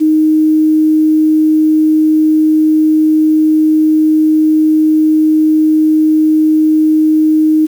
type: tone with quantisation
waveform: sine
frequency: 311.1 Hz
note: D#4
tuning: in tune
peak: -6 dBFS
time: 0-7.67 s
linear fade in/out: 20 ms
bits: 6
effects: none